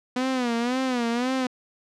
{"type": "tone with vibrato", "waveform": "sawtooth", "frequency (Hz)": 246.9, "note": "B3", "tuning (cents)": 0, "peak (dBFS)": -19, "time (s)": [0.16, 1.47], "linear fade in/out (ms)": 5, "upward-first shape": "sine", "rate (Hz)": 1.9, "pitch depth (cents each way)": 110, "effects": ["low-pass 6000 Hz 12 dB/octave"]}